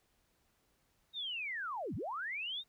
sine linear two-way sweep, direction down then up, 3787 to 77.78 to 3787 Hz, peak -37 dBFS, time 1.13-2.64 s, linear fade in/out 50 ms, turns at 1.95 s, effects pink hiss -75 dBFS RMS until 2.68 s

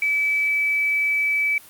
sine tone with quantisation, 2300 Hz, D7, 37 cents flat, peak -18 dBFS, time 0.02-1.58 s, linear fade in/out 2 ms, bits 8, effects white hiss -46 dBFS RMS until 1.69 s + Opus 48 kbps

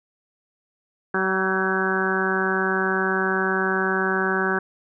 harmonic tone with a mistuned harmonic, 190 Hz, F#3, 46 cents sharp, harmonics 1 / 2 / 3 / 4 / 5 / 6 / 7 / 8 / 9, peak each -28 / -25 / -36 / -31 / -32 / -31 / -31 / -25 / -29 dBFS, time 1.14-4.59 s, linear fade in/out 5 ms, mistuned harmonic 9, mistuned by -49 cents, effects none

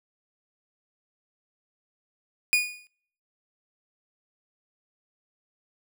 40% pulse tone with exponential decay, 2457 Hz, D#7, 22 cents flat, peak -15 dBFS, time 2.53-2.87 s, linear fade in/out 0 ms, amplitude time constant 73 ms, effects noise-tail reverb RT60 0.6 s tail -25 dB re dry

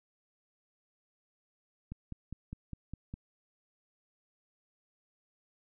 click train, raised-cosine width 5 ms, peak -28 dBFS, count 7, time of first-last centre 1.92-3.14 s, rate 4.92 Hz, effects none

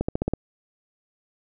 accelerating click train, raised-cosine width 2 ms, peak -10 dBFS, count 6, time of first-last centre 0.01-0.336 s, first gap 75 ms, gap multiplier 0.93, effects none

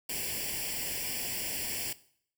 white noise with comb filter, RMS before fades -35 dBFS, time 0.09-1.93 s, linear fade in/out 5 ms, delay 0.39 ms, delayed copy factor +0.9, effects noise-tail reverb RT60 0.6 s tail -18 dB re dry

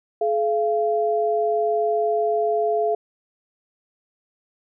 sine tone pair together, 426.8 / 686 Hz, G#4 / F5, +47 / -31 cents, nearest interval minor sixth, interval 822 cents, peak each -21 dBFS, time 0.21-2.95 s, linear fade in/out 5 ms, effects none

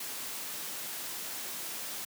white noise, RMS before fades -39 dBFS, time 0-2.05 s, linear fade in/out 5 ms, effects high-pass 150 Hz 12 dB/octave

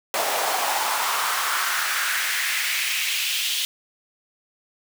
pink noise with high-pass filter sweep, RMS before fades -24 dBFS, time 0.14-3.65 s, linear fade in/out 0 ms, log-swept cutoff 640 to 3300 Hz, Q 2.6, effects none

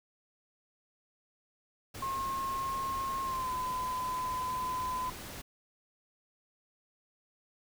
pink noise, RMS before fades -44 dBFS, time 1.94-5.42 s, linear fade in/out 10 ms
sine tone with pitch glide, 1074 to 1013.7 Hz, C6 to B5, +45 to +45 cents, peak -32 dBFS, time 2.02-5.1 s, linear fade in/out 5 ms, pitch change -100 cents, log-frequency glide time 3.23-3.51 s
effects none

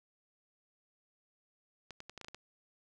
clicks, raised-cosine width 0.2 ms, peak -29 dBFS, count 8, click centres 1.907 / 2.004 / 2.096 / 2.177 / 2.213 / 2.246 / 2.284 / 2.346 s, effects none

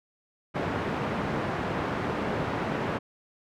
pink band-pass noise, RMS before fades -30 dBFS, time 0.54-2.99 s, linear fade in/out 20 ms, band 120 to 1600 Hz, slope 12 dB/octave, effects none

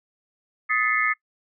sine tone cluster, 1258 / 1754 / 2036 / 2153 Hz, D#6 / A6 / C7 / C7, +19 / -6 / -48 / +49 cents, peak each -25 dBFS, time 0.69-1.14 s, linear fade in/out 20 ms, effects noise-tail reverb RT60 0.1 s tail -23 dB re dry

